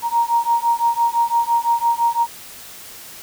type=beating tone pair; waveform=sine; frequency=932.3 / 938.2 Hz; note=A#5 / A#5; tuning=0 / +11 cents; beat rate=5.9 Hz; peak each=-18 dBFS; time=0.02-2.27 s; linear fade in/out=50 ms; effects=white hiss -38 dBFS RMS until 3.22 s